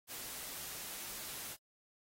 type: noise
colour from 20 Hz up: white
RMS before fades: -45 dBFS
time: 0.07-1.57 s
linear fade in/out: 50 ms
effects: AAC 48 kbps

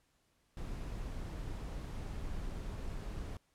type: noise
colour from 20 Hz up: brown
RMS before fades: -41 dBFS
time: 0.57-3.37 s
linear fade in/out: 2 ms
effects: pink hiss -75 dBFS RMS until 3.54 s + low-pass 12000 Hz 12 dB/octave

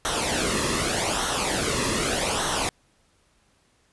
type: noise with flanger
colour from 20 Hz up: pink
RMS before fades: -25 dBFS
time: 0.05-2.69 s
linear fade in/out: 0 ms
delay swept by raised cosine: 0.41 to 1.35 ms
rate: 0.83 Hz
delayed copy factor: -0.65
effects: pink hiss -64 dBFS RMS until 3.92 s + resampled to 24000 Hz

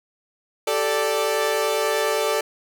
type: chord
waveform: sawtooth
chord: G suspended second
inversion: none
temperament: equal with one note detuned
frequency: 390 / 440 / 587.3 Hz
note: G4 / A4 / D5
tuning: -9 / 0 / 0 cents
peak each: -24 / -19 / -20 dBFS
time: 0.67-2.41 s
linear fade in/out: 5 ms
effects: none

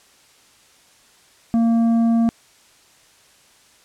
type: tone with tanh clipping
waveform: sine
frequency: 230.1 Hz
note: A#3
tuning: 22 cents flat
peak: -15 dBFS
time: 1.54-2.29 s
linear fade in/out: 0 ms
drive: 7 dB
effects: white hiss -53 dBFS RMS until 3.84 s + low-pass 9000 Hz 12 dB/octave

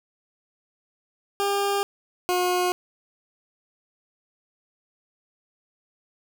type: tone pair in turn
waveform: 20% pulse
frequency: 401 / 359.9 Hz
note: G4 / F#4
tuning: +39 / -48 cents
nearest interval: major second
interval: 187 cents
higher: first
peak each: -17 / -16 dBFS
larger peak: second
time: 1.4-1.83 / 2.29-2.72 s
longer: neither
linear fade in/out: 0 ms
effects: none

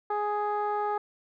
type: tone with low-pass filter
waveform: 15% pulse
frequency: 416.2 Hz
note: G#4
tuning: 4 cents sharp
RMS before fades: -29 dBFS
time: 0.1-0.98 s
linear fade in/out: 5 ms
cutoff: 1000 Hz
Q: 1.9
effects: none

